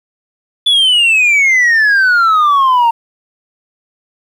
sine exponential sweep, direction down, 3476 to 911 Hz, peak -4 dBFS, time 0.66-2.91 s, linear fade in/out 10 ms, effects tanh soft clip ceiling -6 dBFS + 7-bit

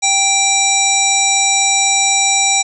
harmonic tone with a mistuned harmonic, 784 Hz, G5, in tune, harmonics 1 / 3 / 5 / 7 / 9 / 10, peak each -18 / -18 / -18 / -18 / -18 / -18 dBFS, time 0.02-2.63 s, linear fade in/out 20 ms, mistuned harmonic 7, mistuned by +73 cents, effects none

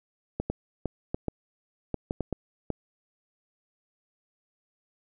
clicks, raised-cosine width 2 ms, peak -15 dBFS, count 10, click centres 0.4 / 0.5 / 0.857 / 1.145 / 1.283 / 1.943 / 2.109 / 2.207 / 2.327 / 2.703 s, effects none

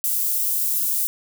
white high-pass noise, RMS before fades -22 dBFS, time 0.04-1.07 s, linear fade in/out 0 ms, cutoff 11000 Hz, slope 12 dB/octave, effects none

